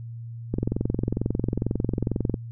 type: click train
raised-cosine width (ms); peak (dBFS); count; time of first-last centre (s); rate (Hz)
3; -11; 41; 0.54-2.342; 22.2
effects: added 116 Hz sine -34 dBFS peak until 2.51 s